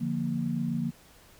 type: chord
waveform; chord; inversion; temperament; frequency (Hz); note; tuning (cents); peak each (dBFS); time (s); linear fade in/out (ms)
sine; Bb major; first; equal; 146.83 / 174.61 / 233.1; D3 / F3 / Bb3; 0 / 0 / 0; -33 / -32 / -30; 0-0.91; 20
effects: pink hiss -56 dBFS RMS until 1.39 s